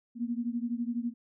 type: beating tone pair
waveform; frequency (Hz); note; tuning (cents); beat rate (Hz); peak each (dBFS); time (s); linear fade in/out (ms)
sine; 233.1 / 245.1; A#3 / B3; 0 / -13; 12; -32 / -34; 0.15-1.14; 50
effects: none